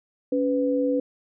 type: tone pair together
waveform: sine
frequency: 280 / 498.9 Hz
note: C#4 / B4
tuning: +18 / +17 cents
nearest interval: minor seventh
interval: 999 cents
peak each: -23 dBFS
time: 0.32-1 s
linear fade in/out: 5 ms
effects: none